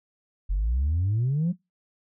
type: exponential sweep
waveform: sine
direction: up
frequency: 43.57 to 185 Hz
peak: -20 dBFS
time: 0.49-1.53 s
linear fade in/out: 20 ms
effects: noise-tail reverb RT60 0.2 s tail -21 dB re dry + tanh soft clip ceiling -19 dBFS